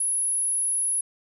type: tone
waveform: sine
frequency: 10530 Hz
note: E9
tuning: 3 cents flat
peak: -22 dBFS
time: 0-1.01 s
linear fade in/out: 5 ms
effects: none